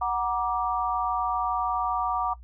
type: chord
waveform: sine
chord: Gb augmented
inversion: none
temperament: equal with one note detuned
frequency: 740 / 947.5 / 1174.7 Hz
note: Gb5 / Bb5 / D6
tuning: 0 / +28 / 0 cents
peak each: -28 dBFS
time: 0.01-2.34 s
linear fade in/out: 10 ms
effects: noise-tail reverb RT60 0.1 s tail -18 dB re dry + added 60 Hz sine -43 dBFS peak until 2.43 s